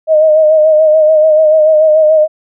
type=tone with vibrato; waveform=sine; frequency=622.3 Hz; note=D#5; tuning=in tune; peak=-4 dBFS; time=0.07-2.28 s; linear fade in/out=50 ms; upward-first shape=sine; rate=6.9 Hz; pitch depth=41 cents each way; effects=none